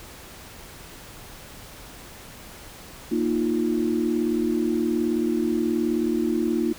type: chord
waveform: sine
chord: Bb suspended fourth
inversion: none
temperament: just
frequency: 233.1 / 310.8 / 349.6 Hz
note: Bb3 / Eb4 / F4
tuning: 0 / -2 / +2 cents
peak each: -25 dBFS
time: 3.11-6.73 s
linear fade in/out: 10 ms
effects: pink hiss -43 dBFS RMS until 6.78 s